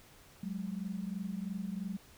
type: tone pair together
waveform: sine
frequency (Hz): 185 / 208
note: F#3 / G#3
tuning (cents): 0 / +3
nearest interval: major second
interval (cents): 203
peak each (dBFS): -38 / -39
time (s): 0.43-1.97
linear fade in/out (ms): 5
effects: pink hiss -59 dBFS RMS until 2.17 s